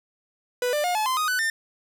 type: tone with pitch steps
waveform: 45% pulse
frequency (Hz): 493.9 / 594.2 / 714.8 / 859.9 / 1034.5 / 1244.6 / 1497.2 / 1801.2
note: B4 / D5 / F5 / A5 / C6 / D#6 / F#6 / A6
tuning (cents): 0 / +20 / +40 / -40 / -20 / 0 / +20 / +40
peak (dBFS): -22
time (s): 0.62-1.5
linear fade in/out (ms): 2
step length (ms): 110
effects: none